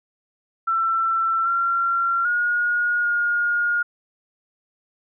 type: tone with pitch steps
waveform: sine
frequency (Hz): 1341 / 1372 / 1439 / 1426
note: E6 / F6 / F#6 / F6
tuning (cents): +29 / -31 / -49 / +36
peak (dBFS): -18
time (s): 0.67-3.83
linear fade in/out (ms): 10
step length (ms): 790
effects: none